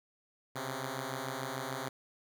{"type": "beating tone pair", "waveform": "5% pulse", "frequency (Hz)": [129.2, 136], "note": ["C3", "C#3"], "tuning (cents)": [-21, -33], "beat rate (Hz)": 6.8, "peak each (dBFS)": [-28, -28], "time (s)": [0.55, 1.89], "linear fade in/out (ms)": 10, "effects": []}